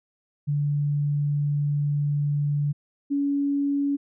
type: tone pair in turn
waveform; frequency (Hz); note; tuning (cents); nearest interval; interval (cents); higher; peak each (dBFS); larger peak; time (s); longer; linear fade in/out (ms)
sine; 145.4 / 282.5; D3 / C#4; -17 / +33; major seventh; 1150; second; -21 / -21; neither; 0.47-2.73 / 3.1-3.97; first; 20
effects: none